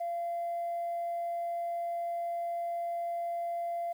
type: tone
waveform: sine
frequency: 687 Hz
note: F5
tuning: 29 cents flat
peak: -30 dBFS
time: 0-3.93 s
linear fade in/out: 10 ms
effects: tanh soft clip ceiling -29 dBFS + 10-bit